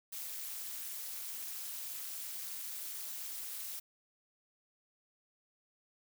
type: noise with amplitude modulation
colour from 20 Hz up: blue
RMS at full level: -39 dBFS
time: 0.12-3.8 s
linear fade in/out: 10 ms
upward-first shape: sine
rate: 223 Hz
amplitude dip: 85%
effects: none